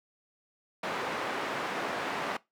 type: band-pass noise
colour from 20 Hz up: white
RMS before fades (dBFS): -34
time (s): 0.83-2.37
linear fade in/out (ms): 5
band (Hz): 230 to 1500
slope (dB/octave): 12
effects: noise-tail reverb RT60 0.2 s tail -21 dB re dry